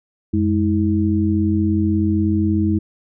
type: tone cluster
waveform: sine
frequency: 91.3 / 207.8 / 320.2 Hz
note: F#2 / G#3 / D#4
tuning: -23 / +1 / +50 cents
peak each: -19 dBFS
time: 0.33-2.79 s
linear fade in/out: 10 ms
effects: none

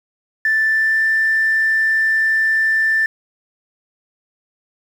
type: tone with pitch glide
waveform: sine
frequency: 1763 to 1774.2 Hz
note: A6 to A6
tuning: +3 to +14 cents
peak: -12 dBFS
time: 0.45-3.06 s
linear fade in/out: 2 ms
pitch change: +11 cents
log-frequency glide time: 0.64-1.03 s
effects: tanh soft clip ceiling -9 dBFS + 7-bit

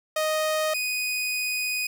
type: tone pair in turn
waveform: sawtooth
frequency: 622.3 / 2489 Hz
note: D#5 / D#7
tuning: 0 / 0 cents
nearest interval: 2 octaves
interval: 2400 cents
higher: second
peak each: -19 / -22 dBFS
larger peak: first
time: 0.16-0.74 / 0.74-1.87 s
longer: second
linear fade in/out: 5 ms
effects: none

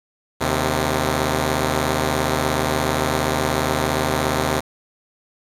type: tone pair together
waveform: 5% pulse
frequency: 77.04 / 130.81 Hz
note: D#2 / C3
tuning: -17 / 0 cents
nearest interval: major sixth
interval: 917 cents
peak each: -10 dBFS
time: 0.4-4.61 s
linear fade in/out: 20 ms
effects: resampled to 32000 Hz + 7-bit

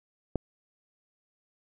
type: click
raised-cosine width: 2 ms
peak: -14 dBFS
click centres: 0.357 s
effects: none

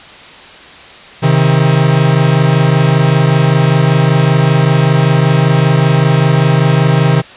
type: tone pair together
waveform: 45% pulse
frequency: 133.1 / 158.28 Hz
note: C3 / D#3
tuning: +30 / +30 cents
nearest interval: minor third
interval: 300 cents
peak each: -10 dBFS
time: 1.22-7.22 s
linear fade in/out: 20 ms
effects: white hiss -34 dBFS RMS until 7.36 s + resampled to 8000 Hz

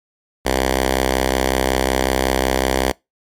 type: tone with notch filter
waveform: 5% pulse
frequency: 65.41 Hz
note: C2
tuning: in tune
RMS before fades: -18 dBFS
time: 0.45-2.92 s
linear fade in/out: 10 ms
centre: 150 Hz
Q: 0.77
effects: noise-tail reverb RT60 0.2 s tail -24 dB re dry + MP3 64 kbps

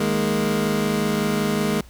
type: chord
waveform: 25% pulse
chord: D# suspended fourth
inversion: none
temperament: equal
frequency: 155.56 / 207.7 / 233.1 Hz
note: D#3 / G#3 / A#3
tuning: 0 / 0 / 0 cents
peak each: -23 / -18 / -22 dBFS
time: 0-1.81 s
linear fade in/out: 5 ms
effects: added 60 Hz sine -43 dBFS peak until 1.89 s + pink hiss -51 dBFS RMS until 1.89 s

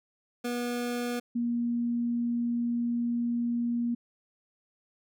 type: tone pair in turn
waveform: 25% pulse / sine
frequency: 242.1 / 237.4 Hz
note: B3 / A#3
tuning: -34 / +32 cents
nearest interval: unison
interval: 34 cents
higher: first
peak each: -26 dBFS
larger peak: neither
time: 0.44-1.2 / 1.35-3.95 s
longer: second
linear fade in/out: 10 ms
effects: none

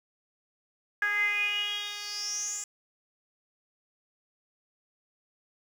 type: tone with band-pass filter sweep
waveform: 10% pulse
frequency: 412 Hz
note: G#4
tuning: 14 cents flat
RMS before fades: -31 dBFS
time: 1.02-2.64 s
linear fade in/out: 2 ms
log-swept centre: 1700 to 7600 Hz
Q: 9.3
effects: 9-bit

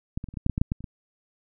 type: clicks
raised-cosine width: 5 ms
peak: -16 / -21 / -26 / -30 / -19 / -10 / -12 / -13 / -7 / -13 / -29 / -22 dBFS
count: 12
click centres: 0.175 / 0.241 / 0.287 / 0.34 / 0.372 / 0.464 / 0.497 / 0.579 / 0.615 / 0.719 / 0.806 / 0.842 s
effects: none

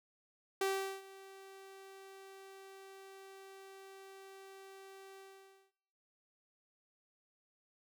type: tone with ADSR envelope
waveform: sawtooth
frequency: 387.4 Hz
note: G4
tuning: 20 cents flat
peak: -27 dBFS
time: 0.61-5.72 s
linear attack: 4 ms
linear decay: 400 ms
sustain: -21 dB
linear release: 540 ms
effects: noise-tail reverb RT60 0.9 s tail -20 dB re dry

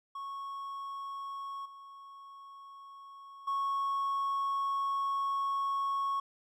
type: tone with level steps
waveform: triangle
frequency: 1103 Hz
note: C#6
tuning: 9 cents flat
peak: -36 / -46 / -27 dBFS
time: 0.15-6.2 s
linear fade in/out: 5 ms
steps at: 1.65 / 3.47 s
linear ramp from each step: 10 ms
effects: tanh soft clip ceiling -24 dBFS

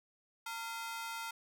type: ring-modulated tone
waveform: sawtooth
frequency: 1147 Hz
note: D6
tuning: 41 cents flat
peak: -33 dBFS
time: 0.46-1.31 s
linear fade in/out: 5 ms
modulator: 236 Hz
effects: none

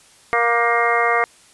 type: harmonic tone with a mistuned harmonic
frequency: 235.4 Hz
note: A#3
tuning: 17 cents sharp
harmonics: 2 / 3 / 4 / 5 / 6 / 7 / 8 / 9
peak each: -22 / -21 / -28 / -20 / -27 / -30 / -23 / -22 dBFS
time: 0.33-1.24 s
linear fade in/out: 0 ms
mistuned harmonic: 7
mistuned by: -59 cents
effects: white hiss -50 dBFS RMS until 1.53 s + resampled to 24000 Hz

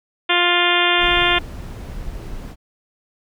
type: harmonic tone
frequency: 351 Hz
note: F4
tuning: 9 cents sharp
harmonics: 1 / 2 / 3 / 4 / 5 / 6 / 7 / 8 / 9 / 10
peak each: -23 / -23 / -23 / -23 / -23 / -23 / -23 / -23 / -23 / -23 dBFS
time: 0.29-1.39 s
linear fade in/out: 10 ms
type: noise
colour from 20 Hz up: brown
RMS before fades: -30 dBFS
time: 0.98-2.56 s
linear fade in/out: 50 ms
effects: none

